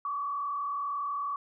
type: tone with frequency modulation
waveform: sine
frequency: 1141 Hz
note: C#6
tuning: 50 cents sharp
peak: -30 dBFS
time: 0.05-1.36 s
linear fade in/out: 2 ms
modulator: 38 Hz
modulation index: 0.85
effects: none